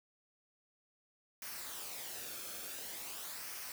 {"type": "noise with flanger", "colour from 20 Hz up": "white", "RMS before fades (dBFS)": -45, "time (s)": [1.42, 3.72], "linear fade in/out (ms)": 2, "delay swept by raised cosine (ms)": [0.26, 1.05], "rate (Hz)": 0.47, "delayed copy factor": -0.5, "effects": []}